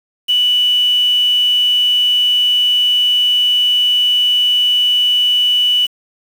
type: tone with quantisation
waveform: sine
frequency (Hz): 2960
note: F#7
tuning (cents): 0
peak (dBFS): -10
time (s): 0.28-5.87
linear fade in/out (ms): 20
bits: 5
effects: none

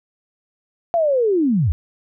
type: linear sweep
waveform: sine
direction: down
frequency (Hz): 698.5 to 65.9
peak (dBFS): -14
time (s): 0.94-1.72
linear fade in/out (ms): 0
effects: none

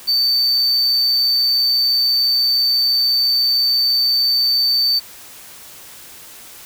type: tone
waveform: triangle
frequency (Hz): 4563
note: C#8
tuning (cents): +49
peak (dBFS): -12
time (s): 0.07-5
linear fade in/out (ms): 20
effects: white hiss -39 dBFS RMS until 6.65 s

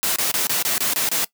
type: noise bursts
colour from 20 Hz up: white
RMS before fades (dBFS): -21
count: 8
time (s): 0.03-1.245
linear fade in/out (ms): 0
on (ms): 130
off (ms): 25
effects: noise-tail reverb RT60 0.1 s tail -20 dB re dry + high-pass 150 Hz 12 dB/octave

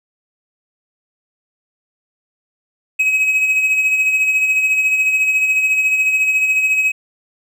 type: tone with tremolo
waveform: triangle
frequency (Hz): 2547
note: D#7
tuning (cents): +40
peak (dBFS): -9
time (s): 2.99-6.92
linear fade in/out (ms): 10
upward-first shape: sine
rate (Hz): 14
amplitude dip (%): 45
effects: none

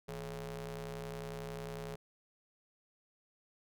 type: ring-modulated tone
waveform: sawtooth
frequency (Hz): 131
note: C3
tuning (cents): +2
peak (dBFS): -34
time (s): 0.08-1.96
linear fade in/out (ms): 10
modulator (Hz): 292
effects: none

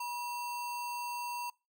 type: tone with sample-and-hold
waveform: sine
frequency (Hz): 965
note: B5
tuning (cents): -40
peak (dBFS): -35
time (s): 0-1.5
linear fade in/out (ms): 5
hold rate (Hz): 3675
effects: noise-tail reverb RT60 0.3 s tail -25 dB re dry

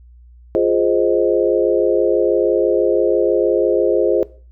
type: chord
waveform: sine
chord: F minor seventh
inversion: none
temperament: equal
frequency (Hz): 349.2 / 415.3 / 523.3 / 622.3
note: F4 / Ab4 / C5 / Eb5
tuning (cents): 0 / 0 / 0 / 0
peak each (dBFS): -17 / -17 / -18 / -21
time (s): 0.55-4.23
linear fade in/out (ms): 0
effects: noise-tail reverb RT60 0.4 s tail -19 dB re dry + added 60 Hz sine -41 dBFS peak until 4.51 s

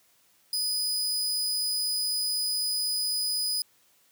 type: tone with amplitude modulation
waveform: sawtooth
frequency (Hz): 4978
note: D#8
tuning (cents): 0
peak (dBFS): -22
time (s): 0.53-3.62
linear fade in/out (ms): 2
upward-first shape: sine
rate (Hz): 196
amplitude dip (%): 30
effects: white hiss -64 dBFS RMS until 4.11 s + high-pass 80 Hz 12 dB/octave

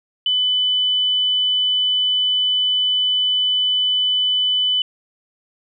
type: tone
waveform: sine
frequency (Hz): 3000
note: F#7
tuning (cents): +23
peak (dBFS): -15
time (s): 0.26-4.82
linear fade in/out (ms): 2
effects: none

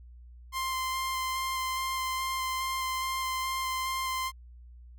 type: tone with vibrato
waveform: sawtooth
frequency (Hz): 1046.5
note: C6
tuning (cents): 0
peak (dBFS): -26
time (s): 0.52-4.32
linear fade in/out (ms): 50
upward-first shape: square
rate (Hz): 2.4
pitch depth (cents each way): 9
effects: added 60 Hz sine -47 dBFS peak until 4.98 s

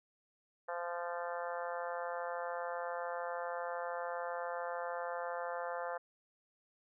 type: harmonic tone with a mistuned harmonic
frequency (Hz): 172.9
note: F3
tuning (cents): -17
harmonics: 3 / 4 / 5 / 6 / 7 / 8 / 9 / 10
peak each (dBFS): -41 / -43 / -45 / -47 / -48 / -49 / -50 / -51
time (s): 0.68-5.98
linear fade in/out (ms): 10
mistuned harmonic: 10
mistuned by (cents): +32
effects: none

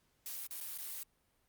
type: noise with dropouts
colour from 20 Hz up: blue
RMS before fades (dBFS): -43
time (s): 0.26-1.03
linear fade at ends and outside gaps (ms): 1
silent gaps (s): 0.467-0.509 / 0.604-0.61 / 0.777-0.785
effects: pink hiss -75 dBFS RMS until 1.48 s + Opus 48 kbps

